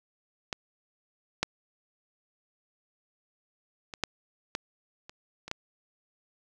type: clicks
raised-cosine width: 0.2 ms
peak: -14 / -8 / -22 / -9 / -13 / -27 / -24 / -14 dBFS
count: 8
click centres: 0.528 / 1.43 / 3.938 / 4.037 / 4.551 / 5.095 / 5.48 / 5.514 s
effects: none